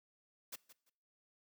white noise with echo, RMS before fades -45 dBFS, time 0.52-0.56 s, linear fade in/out 10 ms, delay 170 ms, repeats 2, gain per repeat -14 dB, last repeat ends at 0.9 s, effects noise-tail reverb RT60 0.7 s tail -23 dB re dry + high-pass 150 Hz 12 dB/octave

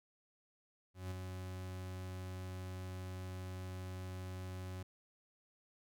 40% pulse tone with ADSR envelope, 92.5 Hz, F#2, in tune, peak -38 dBFS, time 0.94-4.83 s, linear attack 170 ms, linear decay 12 ms, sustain -4 dB, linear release 7 ms, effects none

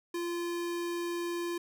square tone, 345.1 Hz, F4, 21 cents flat, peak -33 dBFS, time 0.14-1.58 s, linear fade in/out 5 ms, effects none

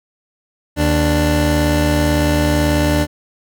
25% pulse tone pair together, 78.2 / 295.2 Hz, D#2 / D4, +9 / +9 cents, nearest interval octave + major seventh, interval 2300 cents, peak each -12 dBFS, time 0.76-3.07 s, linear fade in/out 50 ms, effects none

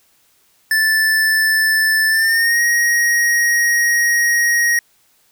square tone with pitch glide, 1758 to 1884.2 Hz, A6 to A#6, -2 to +18 cents, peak -13 dBFS, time 0.71-4.79 s, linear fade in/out 2 ms, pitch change +120 cents, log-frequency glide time 2.09-2.61 s, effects white hiss -57 dBFS RMS until 5.31 s

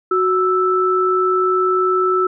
sine tone pair together, 370 / 1318.5 Hz, F#4 / E6, 0 / 0 cents, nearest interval octave + minor seventh, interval 2200 cents, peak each -16 dBFS, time 0.11-2.27 s, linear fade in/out 5 ms, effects none

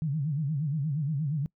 sine tone with vibrato, 147.8 Hz, D3, 11 cents sharp, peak -26 dBFS, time 0.02-1.46 s, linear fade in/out 0 ms, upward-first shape sine, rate 8.5 Hz, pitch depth 160 cents each way, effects noise-tail reverb RT60 0.1 s tail -24 dB re dry

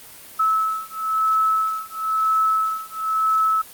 sine beating tone pair, 1300 / 1301 Hz, E6 / E6, -24 / -23 cents, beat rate 1 Hz, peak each -21 dBFS, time 0.39-3.62 s, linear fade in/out 10 ms, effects white hiss -42 dBFS RMS until 3.73 s + Opus 32 kbps

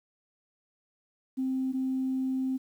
sine tone pair in turn, 261.7 / 261.7 Hz, C4 / C4, 0 / 0 cents, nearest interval unison, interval 0 cents, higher neither, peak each -26 dBFS, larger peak neither, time 1.37-1.73 / 1.73-2.58 s, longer second, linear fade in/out 20 ms, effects tanh soft clip ceiling -22 dBFS + 10-bit

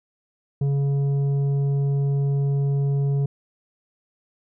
sine tone with tanh clipping, 140 Hz, C#3, 18 cents sharp, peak -20 dBFS, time 0.61-3.26 s, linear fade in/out 5 ms, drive 7 dB, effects none

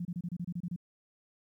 sine tone bursts, 174.61 Hz, F3, in tune, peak -33 dBFS, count 10, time 0-0.762 s, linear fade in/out 5 ms, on 51 ms, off 28 ms, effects 12-bit

